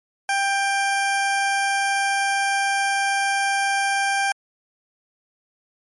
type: tone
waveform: 20% pulse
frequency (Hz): 791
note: G5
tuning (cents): +15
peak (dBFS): -14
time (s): 0.29-4.32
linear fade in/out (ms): 2
effects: MP3 48 kbps